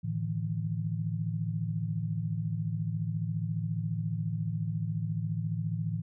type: chord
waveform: sine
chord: A suspended fourth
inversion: none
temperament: equal with one note detuned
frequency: 110 / 150.44 / 164.81 Hz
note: A2 / D3 / E3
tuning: 0 / +42 / 0 cents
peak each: -33 / -36 / -33 dBFS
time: 0.03-6.02 s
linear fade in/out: 20 ms
effects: none